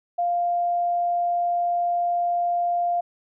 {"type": "tone", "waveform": "sine", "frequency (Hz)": 698.5, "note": "F5", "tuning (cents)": 0, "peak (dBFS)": -20, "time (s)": [0.18, 3.01], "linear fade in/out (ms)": 10, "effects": []}